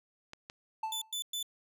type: clicks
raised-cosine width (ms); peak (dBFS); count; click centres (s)
0.2; -27; 2; 0.334 / 0.499
type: tone with exponential decay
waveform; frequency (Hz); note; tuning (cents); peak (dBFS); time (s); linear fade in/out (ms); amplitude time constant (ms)
triangle; 880; A5; 0; -28; 0.83-1.15; 5; 68
type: tone bursts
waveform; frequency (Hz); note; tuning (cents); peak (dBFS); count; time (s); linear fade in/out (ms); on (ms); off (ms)
sawtooth; 3500; A7; -10; -31; 3; 0.92-1.428; 2; 96; 110
effects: none